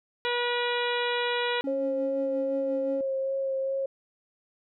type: harmonic tone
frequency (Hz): 483.7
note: B4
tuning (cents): -36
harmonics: 1 / 2 / 3 / 4 / 5 / 6 / 7 / 8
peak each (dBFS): -29 / -32 / -34 / -35 / -36 / -37 / -37 / -38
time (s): 0.25-1.61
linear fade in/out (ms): 0
type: tone with tremolo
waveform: triangle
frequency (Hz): 277.2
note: C#4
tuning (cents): 0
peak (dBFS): -28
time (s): 1.64-3.01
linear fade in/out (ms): 2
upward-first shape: sine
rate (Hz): 5.7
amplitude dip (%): 40
type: tone with vibrato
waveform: sine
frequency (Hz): 538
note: C5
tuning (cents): +48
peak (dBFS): -26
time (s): 1.67-3.86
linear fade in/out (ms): 5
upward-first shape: sine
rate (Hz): 2.5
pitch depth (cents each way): 14
effects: none